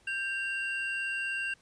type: tone pair together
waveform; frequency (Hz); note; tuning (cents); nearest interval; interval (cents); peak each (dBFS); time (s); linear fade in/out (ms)
triangle; 1579 / 2759; G6 / F7; +12 / -22; minor seventh; 966; -32 / -32; 0.07-1.54; 5
effects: pink hiss -64 dBFS RMS until 1.61 s + resampled to 22050 Hz